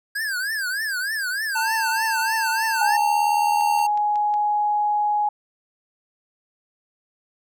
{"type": "tone with vibrato", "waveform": "square", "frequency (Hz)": 1612, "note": "G6", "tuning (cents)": 48, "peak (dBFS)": -24, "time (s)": [0.15, 2.97], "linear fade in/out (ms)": 10, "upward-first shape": "triangle", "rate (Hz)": 3.3, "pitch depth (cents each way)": 210}
{"type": "tone with pitch glide", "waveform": "square", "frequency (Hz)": [894, 913.8], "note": ["A5", "A#5"], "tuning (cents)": [27, -35], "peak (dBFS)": -23, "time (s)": [1.55, 3.87], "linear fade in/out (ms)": 10, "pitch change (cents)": 38, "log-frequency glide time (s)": [2.72, 3.16]}
{"type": "tone", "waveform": "sine", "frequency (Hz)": 835, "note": "G#5", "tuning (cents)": 9, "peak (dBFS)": -18, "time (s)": [2.81, 5.29], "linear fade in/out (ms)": 5}
{"type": "click train", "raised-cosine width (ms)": 0.2, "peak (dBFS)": -25, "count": 5, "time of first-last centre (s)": [3.61, 4.34], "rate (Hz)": 5.48}
{"effects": []}